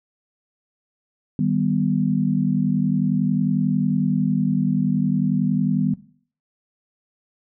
sine chord, Eb augmented, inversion none, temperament equal, 155.56 / 196 / 246.9 Hz, Eb3 / G3 / B3, 0 / 0 / 0 cents, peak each -22 dBFS, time 1.39-5.94 s, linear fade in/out 2 ms, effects noise-tail reverb RT60 0.5 s tail -17 dB re dry

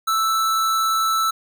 square tone with amplitude modulation, 1318.5 Hz, E6, in tune, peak -17 dBFS, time 0.07-1.31 s, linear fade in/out 10 ms, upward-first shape sine, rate 200 Hz, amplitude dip 25%, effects none

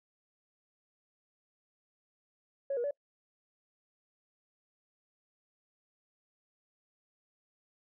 sine tone with pitch steps, 553 / 478.5 / 573 Hz, C#5 / A#4 / D5, -4 / +45 / -43 cents, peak -29 dBFS, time 2.7-2.91 s, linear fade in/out 5 ms, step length 70 ms, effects noise-tail reverb RT60 0.1 s tail -25 dB re dry + tanh soft clip ceiling -26 dBFS

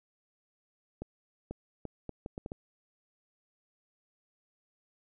accelerating click train, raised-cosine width 2 ms, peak -25 dBFS, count 8, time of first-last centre 1.02-2.519 s, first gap 490 ms, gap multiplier 0.7, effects none

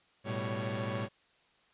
sawtooth tone cluster, 109.8 / 123.8 / 195.3 / 556 Hz, A2 / B2 / G3 / C#5, -3 / +5 / -6 / +5 cents, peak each -33 / -36 / -36 / -35 dBFS, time 0.24-1.09 s, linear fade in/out 50 ms, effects white hiss -67 dBFS RMS until 1.73 s + resampled to 8000 Hz

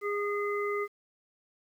harmonic tone, 410 Hz, G#4, 22 cents flat, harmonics 1 / 3 / 5, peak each -30 / -35 / -37 dBFS, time 0.01-0.88 s, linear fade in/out 50 ms, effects 10-bit

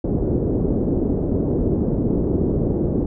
white low-pass noise, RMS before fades -20 dBFS, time 0.04-3.06 s, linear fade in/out 5 ms, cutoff 400 Hz, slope 24 dB/octave, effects none

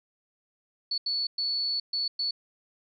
sine tone bursts at uneven times, 4435 Hz, C#8, in tune, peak -26 dBFS, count 5, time 0.91-0.98 / 1.06-1.27 / 1.38-1.8 / 1.93-2.08 / 2.19-2.31 s, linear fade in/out 5 ms, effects none

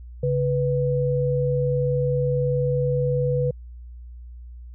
sine tone pair together, 138.6 / 493.9 Hz, C#3 / B4, 0 / 0 cents, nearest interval octave + minor seventh, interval 2200 cents, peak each -22 dBFS, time 0.23-3.51 s, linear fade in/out 5 ms, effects added 60 Hz sine -37 dBFS peak until 4.74 s

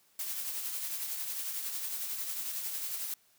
blue noise with tremolo, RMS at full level -35 dBFS, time 0.19-3.14 s, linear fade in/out 2 ms, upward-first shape triangle, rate 11 Hz, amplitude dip 45%, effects white hiss -67 dBFS RMS until 3.38 s + high-pass 80 Hz 12 dB/octave

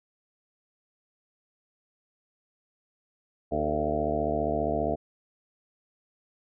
harmonic tone with a mistuned harmonic, 75 Hz, D2, 37 cents sharp, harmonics 1 / 2 / 3 / 4 / 5 / 6 / 7 / 8 / 9 / 10, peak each -36 / -38 / -35 / -34 / -37 / -33 / -39 / -34 / -29 / -39 dBFS, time 3.51-4.96 s, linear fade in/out 20 ms, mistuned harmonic 5, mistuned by +67 cents, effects none

